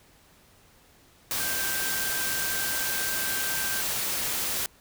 sine tone in noise, 1568 Hz, G6, in tune, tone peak -33 dBFS, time 1.4-3.81 s, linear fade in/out 0 ms, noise white, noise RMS -29 dBFS, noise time 1.31-4.66 s, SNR -7 dB, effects pink hiss -58 dBFS RMS until 4.8 s

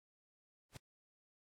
pink noise with exponential growth, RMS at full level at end -45 dBFS, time 0.69-0.77 s, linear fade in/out 5 ms, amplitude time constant 16 ms, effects low-pass 11000 Hz 12 dB/octave + AAC 64 kbps

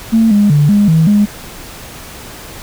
sine tone with pitch steps, 224.7 / 205.5 / 146.5 / 205.1 / 160.8 / 206.6 Hz, A3 / G#3 / D3 / G#3 / E3 / G#3, +37 / -18 / -4 / -21 / -43 / -9 cents, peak -5 dBFS, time 0.12-1.26 s, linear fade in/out 20 ms, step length 190 ms, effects tanh soft clip ceiling -1 dBFS + pink hiss -31 dBFS RMS until 2.62 s

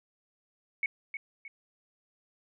sine tone with echo, 2216 Hz, C#7, 1 cent flat, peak -26 dBFS, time 0.83-0.86 s, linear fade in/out 2 ms, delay 310 ms, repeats 2, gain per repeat -8 dB, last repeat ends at 1.48 s, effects none

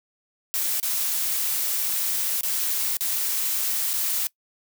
blue noise with dropouts, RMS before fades -25 dBFS, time 0.54-4.27 s, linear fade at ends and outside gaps 0 ms, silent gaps 0.799-0.829 / 2.409-2.433 / 2.969-3.008 / 3.932-3.937 s, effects noise-tail reverb RT60 0.1 s tail -22 dB re dry

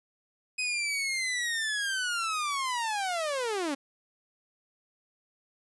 sawtooth linear sweep, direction down, 2524 to 265 Hz, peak -25 dBFS, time 0.58-3.75 s, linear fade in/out 10 ms, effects resampled to 24000 Hz + 10-bit

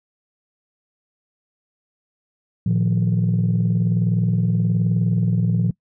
sine chord, Bb suspended fourth, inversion none, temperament equal with one note detuned, 114.34 / 155.56 / 174.61 Hz, Bb2 / Eb3 / F3, -33 / 0 / 0 cents, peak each -18 / -23 / -18 dBFS, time 2.66-5.71 s, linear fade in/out 5 ms, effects noise-tail reverb RT60 0.1 s tail -24 dB re dry + tanh soft clip ceiling -11 dBFS

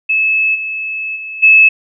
sine tone with level steps, 2600 Hz, E7, 24 cents flat, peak -10 / -18 / -23 / -3 dBFS, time 0.09-1.69 s, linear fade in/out 10 ms, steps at 0.54 / 1.15 / 1.42 s, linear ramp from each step 20 ms, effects none

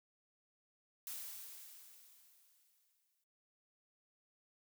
blue noise with exponential decay, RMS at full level -44 dBFS, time 1.07-3.24 s, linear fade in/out 1 ms, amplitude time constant 470 ms, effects noise-tail reverb RT60 0.6 s tail -22 dB re dry

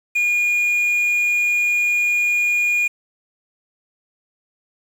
triangle tone with quantisation, 2435 Hz, D#7, 38 cents flat, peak -14 dBFS, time 0.15-2.88 s, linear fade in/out 10 ms, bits 7, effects none

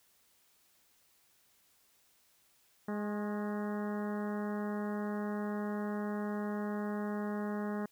harmonic tone with a mistuned harmonic, 207.6 Hz, G#3, in tune, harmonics 1 / 2 / 3 / 4 / 5 / 6 / 7 / 8 / 9, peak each -35 / -41 / -45 / -47 / -49 / -51 / -52 / -53 / -54 dBFS, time 2.88-7.86 s, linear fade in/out 5 ms, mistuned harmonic 5, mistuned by +44 cents, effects white hiss -69 dBFS RMS until 7.91 s

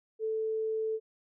sine tone, 440 Hz, A4, in tune, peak -29 dBFS, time 0.19-1 s, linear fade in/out 50 ms, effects none

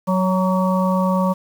harmonic tone with a mistuned harmonic, 185.9 Hz, F#3, 8 cents sharp, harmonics 1 / 3 / 5 / 6, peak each -17 / -22 / -24 / -25 dBFS, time 0.07-1.34 s, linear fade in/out 20 ms, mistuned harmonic 6, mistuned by +26 cents, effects 7-bit

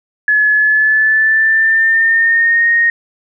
sine tone with pitch glide, 1706 to 1860.4 Hz, G#6 to A#6, +46 to -4 cents, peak -8 dBFS, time 0.28-2.9 s, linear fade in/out 2 ms, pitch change +150 cents, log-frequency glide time 0.53-2.68 s, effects none

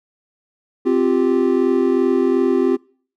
triangle chord, C suspended fourth, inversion none, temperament equal, 261.6 / 349.2 / 392 Hz, C4 / F4 / G4, 0 / 0 / 0 cents, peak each -16 dBFS, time 0.85-2.77 s, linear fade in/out 20 ms, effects noise-tail reverb RT60 0.5 s tail -25 dB re dry

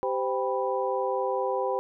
sine tone cluster, 390.5 / 515 / 790 / 985 Hz, G4 / C5 / G5 / B5, -7 / -28 / +13 / -5 cents, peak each -31 / -28 / -32 / -32 dBFS, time 0.03-1.79 s, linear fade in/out 0 ms, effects none

